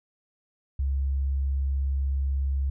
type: tone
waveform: sine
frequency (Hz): 68.2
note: C#2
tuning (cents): -28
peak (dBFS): -23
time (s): 0.79-2.7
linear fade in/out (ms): 5
effects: none